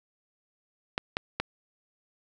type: clicks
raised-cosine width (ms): 0.3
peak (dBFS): -11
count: 3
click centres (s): 0.979 / 1.169 / 1.4
effects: none